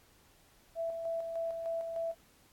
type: tone with tremolo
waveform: sine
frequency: 663 Hz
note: E5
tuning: 10 cents sharp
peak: -32 dBFS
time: 0.75-2.15 s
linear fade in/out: 50 ms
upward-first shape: square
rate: 3.3 Hz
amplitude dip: 40%
effects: pink hiss -64 dBFS RMS until 2.52 s + AAC 64 kbps